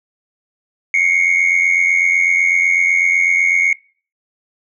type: tone pair together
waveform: sine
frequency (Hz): 2149 / 2237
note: C7 / C#7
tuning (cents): +46 / +15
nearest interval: minor second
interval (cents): 69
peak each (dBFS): -12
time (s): 0.94-3.73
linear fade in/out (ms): 2
effects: noise-tail reverb RT60 0.4 s tail -22 dB re dry + tanh soft clip ceiling -8 dBFS